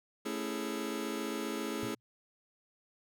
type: chord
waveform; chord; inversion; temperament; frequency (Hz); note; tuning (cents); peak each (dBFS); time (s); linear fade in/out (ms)
sawtooth; A major seventh; none; just; 220 / 275 / 330 / 412.5; A3 / C#4 / E4 / G#4; 0 / -14 / +2 / -12; -36; 0.25-1.95; 10
type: tone with exponential decay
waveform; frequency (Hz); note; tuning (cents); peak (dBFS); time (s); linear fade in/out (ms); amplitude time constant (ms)
sine; 118.3; A#2; +26; -37; 1.83-2; 0; 36
effects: none